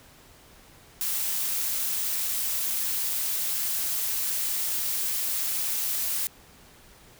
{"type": "noise", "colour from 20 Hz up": "blue", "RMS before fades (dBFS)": -28, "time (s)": [1.01, 6.27], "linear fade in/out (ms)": 0, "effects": ["pink hiss -53 dBFS RMS until 7.19 s"]}